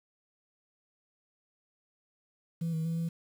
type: tone with pitch steps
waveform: sine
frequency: 166.3 / 160.2 / 165.2 / 166.5 Hz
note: E3 / E3 / E3 / E3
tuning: +16 / -49 / +4 / +18 cents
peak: -27 dBFS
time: 2.61-3.09 s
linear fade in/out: 10 ms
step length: 120 ms
effects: tanh soft clip ceiling -28 dBFS + 9-bit